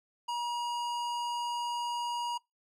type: tone with hard clipping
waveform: triangle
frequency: 955 Hz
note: A#5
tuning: 42 cents sharp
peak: -33 dBFS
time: 0.28-2.38 s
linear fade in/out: 10 ms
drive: 18 dB
effects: noise-tail reverb RT60 0.2 s tail -24 dB re dry